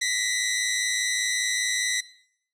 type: tone pair together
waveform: 15% pulse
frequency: 1913 / 2018 Hz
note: A#6 / B6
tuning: +44 / +37 cents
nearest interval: minor second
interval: 93 cents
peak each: -21 / -19 dBFS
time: 0.01-2.01 s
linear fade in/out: 10 ms
effects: noise-tail reverb RT60 0.7 s tail -21 dB re dry + low-pass 11000 Hz 12 dB/octave